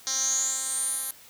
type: tone with band-pass filter sweep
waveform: 10% pulse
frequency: 264.4 Hz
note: C4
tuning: 18 cents sharp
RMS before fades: -28 dBFS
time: 0.07-1.11 s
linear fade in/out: 0 ms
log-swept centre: 5500 to 11000 Hz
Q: 9.8
effects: white hiss -51 dBFS RMS until 1.29 s